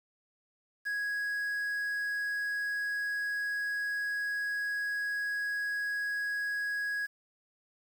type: tone with quantisation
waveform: triangle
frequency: 1661.2 Hz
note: G#6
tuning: in tune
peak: -29 dBFS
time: 0.85-7.07 s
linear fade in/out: 20 ms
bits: 9
effects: none